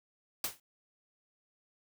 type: noise with exponential decay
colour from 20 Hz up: white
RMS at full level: -30 dBFS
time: 0.44-0.6 s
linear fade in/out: 2 ms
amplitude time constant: 33 ms
effects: none